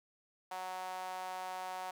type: tone with high-pass filter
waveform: sawtooth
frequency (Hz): 185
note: F#3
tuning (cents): 0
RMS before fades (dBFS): -42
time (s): 0.51-1.91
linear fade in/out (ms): 5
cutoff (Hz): 800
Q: 4.5
effects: none